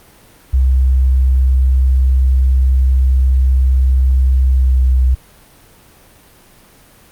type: tone with pitch glide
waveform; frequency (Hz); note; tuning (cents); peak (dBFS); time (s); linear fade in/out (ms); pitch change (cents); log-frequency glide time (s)
sine; 64.9 to 63.75; C2 to C2; -13 to -44; -8; 0.53-5.15; 10; -31; 4.48-5
effects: pink hiss -45 dBFS RMS until 7.11 s + Opus 32 kbps